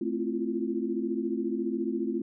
sine chord, F major seventh, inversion first, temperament equal with one note detuned, 220 / 261.6 / 334.8 / 349.2 Hz, A3 / C4 / E4 / F4, 0 / 0 / +27 / 0 cents, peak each -33 dBFS, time 0.01-2.22 s, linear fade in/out 5 ms, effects none

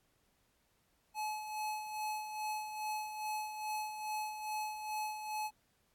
square tone with tremolo, 855 Hz, A5, 50 cents flat, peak -36 dBFS, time 1.14-5.51 s, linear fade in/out 50 ms, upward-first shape sine, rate 2.4 Hz, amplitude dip 55%, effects pink hiss -75 dBFS RMS until 5.94 s + AAC 64 kbps

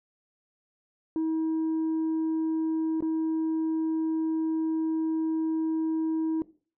sine tone with dropouts, 320 Hz, D#4, 49 cents sharp, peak -22 dBFS, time 1.16-6.42 s, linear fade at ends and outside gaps 1 ms, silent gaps 3.006-3.024 s, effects noise-tail reverb RT60 0.4 s tail -19 dB re dry + tanh soft clip ceiling -24 dBFS

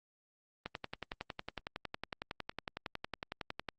click train, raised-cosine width 0.3 ms, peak -22 dBFS, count 34, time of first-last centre 0.66-3.688 s, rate 10.9 Hz, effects Opus 32 kbps

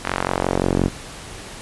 sawtooth tone with band-pass filter sweep, 45.76 Hz, F#1, 18 cents flat, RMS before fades -21 dBFS, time 0.04-0.89 s, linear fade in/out 20 ms, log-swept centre 1700 to 250 Hz, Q 1, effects pink hiss -36 dBFS RMS until 1.61 s + resampled to 24000 Hz

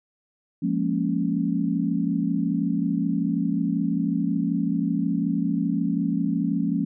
sine chord, Bb minor seventh, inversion second, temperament equal, 174.61 / 207.7 / 233.1 / 277.2 Hz, F3 / Ab3 / Bb3 / Db4, 0 / 0 / 0 / 0 cents, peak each -26 / -27 / -28 / -26 dBFS, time 0.62-6.85 s, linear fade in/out 10 ms, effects none

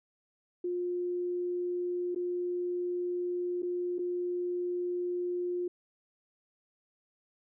sine tone with dropouts, 355 Hz, F4, 28 cents sharp, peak -30 dBFS, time 0.64-5.68 s, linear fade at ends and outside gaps 5 ms, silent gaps 2.148-2.159 / 3.622-3.629 / 3.984-3.99 s, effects none

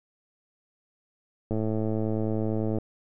click train, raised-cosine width 2 ms, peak -16 dBFS, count 140, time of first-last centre 1.51-2.785 s, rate 109 Hz, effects none

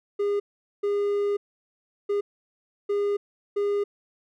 triangle tone bursts at uneven times, 407.1 Hz, G#4, 35 cents flat, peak -20 dBFS, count 5, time 0.19-0.4 / 0.83-1.37 / 2.09-2.21 / 2.89-3.17 / 3.56-3.84 s, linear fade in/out 10 ms, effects none

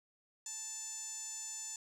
sawtooth tone with band-pass filter, 882 Hz, A5, 4 cents sharp, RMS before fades -44 dBFS, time 0.46-1.76 s, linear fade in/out 2 ms, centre 7000 Hz, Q 8.1, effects none

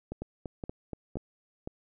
two click trains, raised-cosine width 2 ms, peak -23 / -23 dBFS, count 5 / 4, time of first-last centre 0.22-1.17 / 0.12-1.674 s, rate 4.21 / 1.93 Hz, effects none

